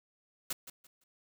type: noise with echo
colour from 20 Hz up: white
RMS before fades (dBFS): -35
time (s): 0.5-0.53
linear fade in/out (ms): 5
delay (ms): 170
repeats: 3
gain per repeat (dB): -12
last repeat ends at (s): 1.04
effects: none